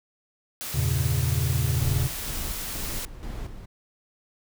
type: noise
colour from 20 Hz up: white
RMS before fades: -34 dBFS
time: 0.61-3.05 s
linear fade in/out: 0 ms
type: chord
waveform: triangle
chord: E diminished seventh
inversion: none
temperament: equal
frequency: 82.41 / 98 / 116.54 / 138.59 Hz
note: E2 / G2 / Bb2 / Db3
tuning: 0 / 0 / 0 / 0 cents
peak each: -25 / -30 / -25 / -24 dBFS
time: 0.74-2.08 s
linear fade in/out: 10 ms
type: noise with tremolo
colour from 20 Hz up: brown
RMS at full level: -32 dBFS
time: 1.8-3.66 s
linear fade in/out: 10 ms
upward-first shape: square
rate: 2.1 Hz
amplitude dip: 60%
effects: none